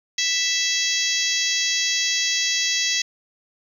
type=harmonic tone; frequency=659.3 Hz; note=E5; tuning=in tune; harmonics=3 / 4 / 5 / 6 / 7 / 8 / 9 / 10; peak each=-27 / -29 / -27 / -28 / -29 / -28 / -28 / -28 dBFS; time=0.18-3.02 s; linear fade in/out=5 ms; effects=8-bit